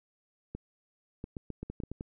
clicks, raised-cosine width 3 ms, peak -25 dBFS, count 10, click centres 0.55 / 1.241 / 1.368 / 1.503 / 1.63 / 1.7 / 1.802 / 1.836 / 1.916 / 2.009 s, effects none

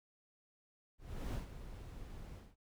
brown noise with ADSR envelope, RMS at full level -38 dBFS, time 0.98-2.56 s, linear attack 360 ms, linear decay 120 ms, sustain -11 dB, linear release 210 ms, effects none

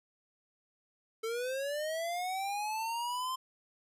square linear sweep, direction up, 440 to 1046.5 Hz, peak -34 dBFS, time 1.23-3.36 s, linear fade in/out 10 ms, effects resampled to 32000 Hz

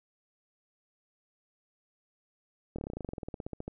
slowing click train, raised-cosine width 2 ms, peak -24 dBFS, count 21, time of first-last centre 2.76-3.68 s, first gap 25 ms, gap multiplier 1.06, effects none

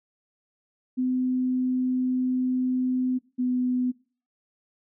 sine tone pair in turn, 254.6 / 250.7 Hz, C4 / B3, -47 / +26 cents, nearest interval unison, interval 27 cents, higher first, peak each -22 dBFS, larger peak neither, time 0.97-3.19 / 3.38-3.92 s, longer first, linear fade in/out 20 ms, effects noise-tail reverb RT60 0.4 s tail -21 dB re dry

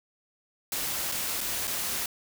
white noise with dropouts, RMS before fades -31 dBFS, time 0.72-2.06 s, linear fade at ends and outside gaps 2 ms, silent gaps 1.117-1.121 / 1.407-1.411 / 1.672-1.676 s, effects none

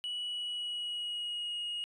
sine tone with pitch glide, 2938 to 2878 Hz, F#7 to F#7, -13 to -49 cents, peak -32 dBFS, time 0.04-1.84 s, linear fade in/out 0 ms, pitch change -36 cents, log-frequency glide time 0.23-1.61 s, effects tanh soft clip ceiling -33 dBFS

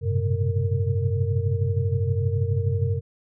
sine tone cluster, 94.8 / 107.2 / 127.1 / 133.8 / 460.4 Hz, F#2 / A2 / C3 / C3 / A#4, +43 / -45 / -50 / +39 / -22 cents, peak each -23 / -27 / -29 / -29 / -31 dBFS, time 0.01-3.01 s, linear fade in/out 50 ms, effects none

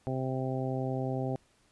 harmonic tone, 130.81 Hz, C3, in tune, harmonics 1 / 2 / 3 / 4 / 5 / 6, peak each -33 / -36 / -38 / -39 / -40 / -41 dBFS, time 0.07-1.36 s, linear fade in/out 0 ms, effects pink hiss -67 dBFS RMS until 1.71 s + resampled to 24000 Hz

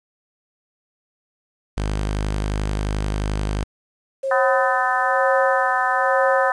sawtooth tone, 51.4 Hz, G#1, 17 cents flat, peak -17 dBFS, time 1.77-3.64 s, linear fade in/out 5 ms
sine tone with tremolo, 538 Hz, C5, 48 cents sharp, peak -17 dBFS, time 4.23-6.51 s, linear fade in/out 10 ms, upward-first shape sine, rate 1.1 Hz, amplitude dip 85%
harmonic tone, 253.1 Hz, B3, 43 cents sharp, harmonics 3 / 4 / 5 / 6 / 7, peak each -22 / -23 / -24 / -25 / -25 dBFS, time 4.31-6.52 s, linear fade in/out 2 ms
effects resampled to 22050 Hz + 8-bit

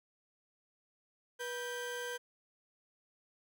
35% pulse tone pair together, 486.8 / 1568 Hz, B4 / G6, -25 / 0 cents, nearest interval octave + minor sixth, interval 2025 cents, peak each -39 / -40 dBFS, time 1.39-2.18 s, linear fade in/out 20 ms, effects none

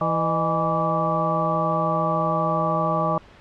harmonic tone with a mistuned harmonic, 164.81 Hz, E3, in tune, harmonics 1 / 2 / 3 / 4 / 5 / 6 / 7, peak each -26 / -32 / -32 / -25 / -28 / -33 / -24 dBFS, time 0.01-3.18 s, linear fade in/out 2 ms, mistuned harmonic 4, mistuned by -110 cents, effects pink hiss -48 dBFS RMS until 3.4 s + low-pass 3000 Hz 12 dB/octave

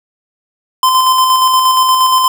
square tone with tremolo, 1032 Hz, C6, 24 cents flat, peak -7 dBFS, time 0.83-2.28 s, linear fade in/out 2 ms, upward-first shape square, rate 8.5 Hz, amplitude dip 30%, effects none

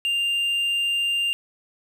triangle tone, 2794 Hz, F7, in tune, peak -19 dBFS, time 0.05-1.33 s, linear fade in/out 0 ms, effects none

